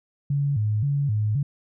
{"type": "tone with vibrato", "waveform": "sine", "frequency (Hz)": 122.8, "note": "B2", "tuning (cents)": -9, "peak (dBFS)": -20, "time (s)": [0.3, 1.43], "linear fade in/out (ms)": 5, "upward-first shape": "square", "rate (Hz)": 1.9, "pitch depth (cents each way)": 250, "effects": []}